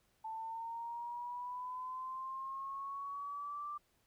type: linear sweep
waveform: sine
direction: up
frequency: 881 to 1182 Hz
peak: -40 dBFS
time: 0.24-3.78 s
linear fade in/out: 10 ms
effects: pink hiss -75 dBFS RMS until 4.06 s